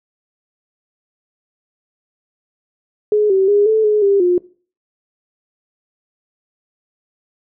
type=tone with pitch steps; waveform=sine; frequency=421.2 / 383.8 / 409.5 / 437.9 / 422.6 / 398.4 / 356 Hz; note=G#4 / G4 / G#4 / A4 / G#4 / G4 / F4; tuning=+24 / -37 / -24 / -8 / +30 / +28 / +33 cents; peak=-10 dBFS; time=3.12-4.38 s; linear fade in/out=2 ms; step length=180 ms; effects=noise-tail reverb RT60 0.4 s tail -20 dB re dry